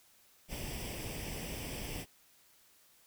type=noise with comb filter; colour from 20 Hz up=pink; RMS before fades=-41 dBFS; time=0.48-2.06 s; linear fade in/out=50 ms; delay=0.37 ms; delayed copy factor=+0.7; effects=white hiss -65 dBFS RMS until 3.06 s